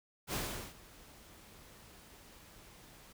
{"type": "noise with ADSR envelope", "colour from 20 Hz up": "pink", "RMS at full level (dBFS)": -36, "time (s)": [0.27, 3.13], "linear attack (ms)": 63, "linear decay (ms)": 400, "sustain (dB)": -21, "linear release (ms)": 10, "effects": []}